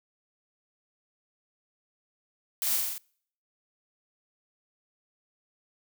blue noise with echo, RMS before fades -29 dBFS, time 2.62-2.76 s, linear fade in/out 0 ms, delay 44 ms, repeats 5, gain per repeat -2 dB, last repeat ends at 2.98 s, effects noise-tail reverb RT60 0.6 s tail -26 dB re dry

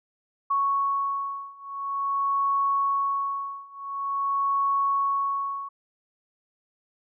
sine beating tone pair, 1108.7 / 1109.17 Hz, C#6 / C#6, 0 / +1 cents, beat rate 0.47 Hz, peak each -27 / -26 dBFS, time 0.5-5.69 s, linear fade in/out 10 ms, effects none

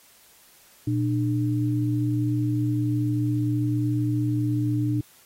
sine tone pair together, 119.39 / 299.9 Hz, A#2 / D4, +42 / +36 cents, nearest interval octave + major third, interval 1594 cents, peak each -23 / -25 dBFS, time 0.87-5.01 s, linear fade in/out 5 ms, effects white hiss -55 dBFS RMS until 5.25 s + AAC 48 kbps

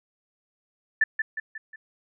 sine tone with echo, 1760 Hz, A6, in tune, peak -16 dBFS, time 1.01-1.04 s, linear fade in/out 5 ms, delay 180 ms, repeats 4, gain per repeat -6 dB, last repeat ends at 1.76 s, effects none

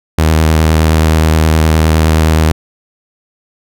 sawtooth tone with vibrato, 79.1 Hz, D#2, 29 cents sharp, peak -3 dBFS, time 0.18-2.52 s, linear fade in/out 5 ms, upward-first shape sine, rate 9.6 Hz, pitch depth 21 cents each way, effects none

